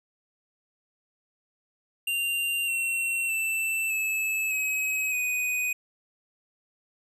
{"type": "tone with pitch steps", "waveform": "square", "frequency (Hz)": [2781, 2721, 2662, 2604, 2547, 2492], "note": ["F7", "F7", "E7", "E7", "D#7", "D#7"], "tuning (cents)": [-8, -46, 16, -22, 40, 2], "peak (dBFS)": -26, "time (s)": [2.07, 5.73], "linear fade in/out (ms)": 5, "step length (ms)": 610, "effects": []}